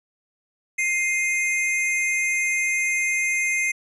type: tone pair together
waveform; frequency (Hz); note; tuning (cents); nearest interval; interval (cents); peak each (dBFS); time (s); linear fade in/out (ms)
square; 2103 / 2489; C7 / D#7; +8 / 0; minor third; 292; -22 / -28; 0.78-3.72; 10
effects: resampled to 24000 Hz